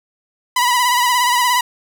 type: tone with vibrato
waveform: sawtooth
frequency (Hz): 983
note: B5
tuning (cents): -8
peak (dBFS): -9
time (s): 0.56-1.61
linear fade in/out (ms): 5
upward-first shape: sine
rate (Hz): 17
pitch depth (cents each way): 49
effects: none